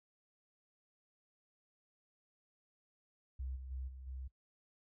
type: tone with level steps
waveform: sine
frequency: 65.2 Hz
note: C2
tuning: 5 cents flat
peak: -38 / -45 / -39 / -48 / -42 dBFS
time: 3.39-4.28 s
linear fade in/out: 10 ms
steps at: 3.55 / 3.7 / 3.87 / 4.06 s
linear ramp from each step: 20 ms
effects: noise-tail reverb RT60 0.1 s tail -19 dB re dry + tanh soft clip ceiling -34 dBFS